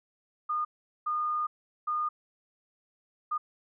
sine tone bursts at uneven times, 1221 Hz, D#6, 33 cents flat, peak -27 dBFS, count 4, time 0.49-0.65 / 1.06-1.47 / 1.87-2.09 / 3.31-3.38 s, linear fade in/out 10 ms, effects none

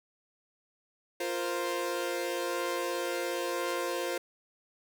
sawtooth chord, F suspended fourth, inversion none, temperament equal, 349.2 / 466.2 / 523.3 Hz, F4 / Bb4 / C5, 0 / 0 / 0 cents, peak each -31 / -34 / -30 dBFS, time 1.2-4.18 s, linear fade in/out 5 ms, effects none

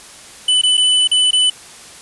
square tone with dropouts, 2996 Hz, F#7, 21 cents sharp, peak -11 dBFS, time 0.48-1.5 s, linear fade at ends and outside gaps 5 ms, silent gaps 0.615-0.634 / 0.771-0.776 / 1.075-1.114 / 1.309-1.33 s, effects white hiss -38 dBFS RMS until 2.01 s + resampled to 24000 Hz

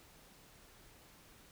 silence, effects pink hiss -61 dBFS RMS until 1.51 s

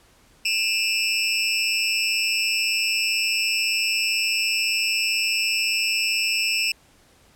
25% pulse tone with amplitude modulation, 2637 Hz, E7, in tune, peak -12 dBFS, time 0.45-6.72 s, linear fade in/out 5 ms, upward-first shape sine, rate 214 Hz, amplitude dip 95%, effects pink hiss -56 dBFS RMS until 7.35 s + low-pass 12000 Hz 12 dB/octave

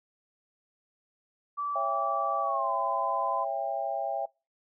sine tone with pitch glide, 1157 to 1018.9 Hz, D6 to C6, -26 to -46 cents, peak -29 dBFS, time 1.57-3.45 s, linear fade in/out 20 ms, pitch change -220 cents, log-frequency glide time 2.41-2.72 s
sine chord, C# diminished, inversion none, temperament just, 554.4 / 665.2 / 798.3 Hz, C#5 / E5 / G5, 0 / +16 / +31 cents, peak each -36 / -32 / -32 dBFS, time 1.75-4.26 s, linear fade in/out 10 ms
effects noise-tail reverb RT60 0.3 s tail -26 dB re dry

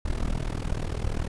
brown noise with amplitude modulation, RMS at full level -24 dBFS, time 0.05-1.28 s, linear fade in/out 10 ms, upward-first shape sine, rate 40.3 Hz, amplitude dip 90%, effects resampled to 24000 Hz

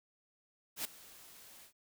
white noise with ADSR envelope, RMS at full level -36 dBFS, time 0.76-1.73 s, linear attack 89 ms, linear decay 5 ms, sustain -20 dB, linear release 98 ms, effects none

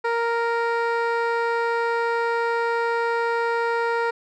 15% pulse tone with low-pass filter, 465.8 Hz, A#4, 1 cent flat, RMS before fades -23 dBFS, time 0.04-4.11 s, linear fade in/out 10 ms, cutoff 2400 Hz, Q 0.53, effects none

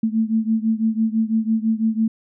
sine beating tone pair, 220 / 226 Hz, A3 / A3, 0 / +47 cents, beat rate 6 Hz, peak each -19 / -21 dBFS, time 0.03-2.08 s, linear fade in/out 5 ms, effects none

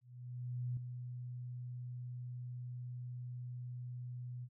sine tone with ADSR envelope, 123.47 Hz, B2, in tune, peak -35 dBFS, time 0.01-4.49 s, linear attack 760 ms, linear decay 3 ms, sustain -7 dB, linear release 56 ms, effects none

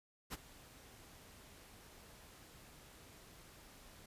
pink noise with ADSR envelope, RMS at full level -42 dBFS, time 0.3-4.06 s, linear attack 33 ms, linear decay 28 ms, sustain -17 dB, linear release 4 ms, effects resampled to 32000 Hz

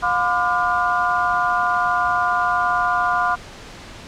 harmonic tone with a mistuned harmonic, 237.8 Hz, A#3, 35 cents sharp, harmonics 3 / 4 / 5 / 6, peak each -22 / -22 / -22 / -22 dBFS, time 0.02-3.36 s, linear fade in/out 20 ms, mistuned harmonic 4, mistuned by +110 cents, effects pink hiss -38 dBFS RMS until 4.07 s + low-pass 6000 Hz 12 dB/octave

